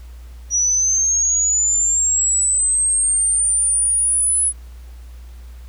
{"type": "linear sweep", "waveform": "sine", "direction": "up", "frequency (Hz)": [5790, 10220], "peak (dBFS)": -14, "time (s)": [0.5, 4.53], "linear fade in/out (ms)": 50, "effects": ["added 60 Hz sine -34 dBFS peak until 5.68 s", "pink hiss -52 dBFS RMS until 5.68 s"]}